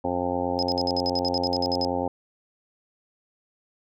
harmonic tone, 88.9 Hz, F2, 31 cents sharp, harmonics 1 / 2 / 3 / 4 / 5 / 6 / 7 / 8 / 9 / 10, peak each -37 / -38 / -30 / -35 / -34 / -29 / -39 / -35 / -31 / -35 dBFS, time 0.04-2.08 s, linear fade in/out 5 ms
sine tone bursts, 5080 Hz, D#8, 35 cents sharp, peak -25 dBFS, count 14, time 0.59-1.848 s, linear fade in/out 0 ms, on 36 ms, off 58 ms
effects none

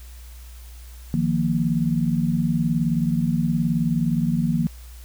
sine chord, Eb suspended second, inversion none, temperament equal, 155.56 / 174.61 / 233.1 Hz, Eb3 / F3 / Bb3, 0 / 0 / 0 cents, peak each -23 dBFS, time 1.14-4.67 s, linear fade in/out 0 ms, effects added 60 Hz sine -38 dBFS peak until 5.04 s + white hiss -50 dBFS RMS until 5.04 s

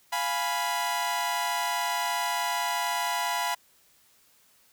sawtooth chord, F diminished, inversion none, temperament equal, 698.5 / 830.6 / 987.8 Hz, F5 / Ab5 / Cb6, 0 / 0 / 0 cents, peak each -29 / -29 / -25 dBFS, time 0.12-3.55 s, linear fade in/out 10 ms, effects white hiss -62 dBFS RMS until 4.72 s

